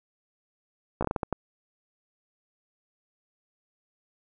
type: slowing click train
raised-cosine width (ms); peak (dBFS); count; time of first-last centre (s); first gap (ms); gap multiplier
1; -13; 8; 1.01-1.327; 15; 1.36
effects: none